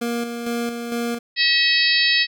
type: tone with tremolo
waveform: 25% pulse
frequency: 235.9 Hz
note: A#3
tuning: 21 cents sharp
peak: -18 dBFS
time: 0.01-1.19 s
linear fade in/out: 10 ms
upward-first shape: square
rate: 2.2 Hz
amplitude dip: 45%
type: harmonic tone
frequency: 643 Hz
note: E5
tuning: 43 cents flat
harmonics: 3 / 4 / 5 / 6 / 7 / 8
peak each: -20 / -22 / -26 / -21 / -21 / -26 dBFS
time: 1.36-2.27 s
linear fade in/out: 50 ms
effects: none